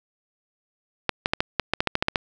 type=clicks; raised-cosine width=0.3 ms; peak=-4 dBFS; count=12; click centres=1.093 / 1.259 / 1.335 / 1.405 / 1.597 / 1.736 / 1.805 / 1.873 / 1.954 / 2.025 / 2.084 / 2.158 s; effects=none